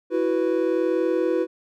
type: chord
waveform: triangle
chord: E suspended second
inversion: none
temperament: equal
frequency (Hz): 329.6 / 370 / 493.9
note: E4 / F#4 / B4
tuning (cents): 0 / 0 / 0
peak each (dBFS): -22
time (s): 0.1-1.47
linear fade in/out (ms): 50
effects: none